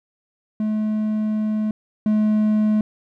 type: tone pair in turn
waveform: triangle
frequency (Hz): 214.7 / 213.7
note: A3 / G#3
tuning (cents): -42 / +50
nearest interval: unison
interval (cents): 8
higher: first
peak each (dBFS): -17 / -13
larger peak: second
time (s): 0.6-1.71 / 2.06-2.81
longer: first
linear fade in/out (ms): 2
effects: none